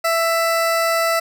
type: tone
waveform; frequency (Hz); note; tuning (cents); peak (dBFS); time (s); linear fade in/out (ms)
20% pulse; 663; E5; +10; -11; 0.04-1.2; 10
effects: none